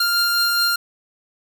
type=tone pair together; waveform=45% pulse; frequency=1396.9 / 4186 Hz; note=F6 / C8; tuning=0 / 0 cents; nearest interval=octave + perfect fifth; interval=1900 cents; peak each=-19 / -19 dBFS; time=0-0.76 s; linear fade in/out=5 ms; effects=none